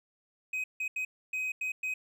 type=tone bursts at uneven times; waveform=triangle; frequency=2521 Hz; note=D#7; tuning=22 cents sharp; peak=-29 dBFS; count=6; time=0.53-0.64 / 0.8-0.88 / 0.96-1.05 / 1.33-1.52 / 1.61-1.72 / 1.83-1.94 s; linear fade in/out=5 ms; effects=none